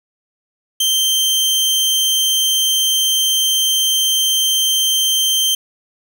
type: tone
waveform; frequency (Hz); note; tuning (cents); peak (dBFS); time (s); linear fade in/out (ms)
sawtooth; 3136; G7; 0; -10; 0.8-5.55; 5
effects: none